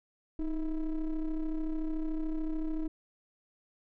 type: ring-modulated tone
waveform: triangle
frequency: 164.81 Hz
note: E3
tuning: in tune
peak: -25 dBFS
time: 0.39-2.88 s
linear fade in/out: 5 ms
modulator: 148 Hz
effects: none